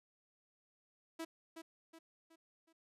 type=tone with echo; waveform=sawtooth; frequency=326.7 Hz; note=E4; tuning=15 cents flat; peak=-37 dBFS; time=1.19-1.25 s; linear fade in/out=10 ms; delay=370 ms; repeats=4; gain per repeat=-7 dB; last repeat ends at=2.73 s; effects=resampled to 32000 Hz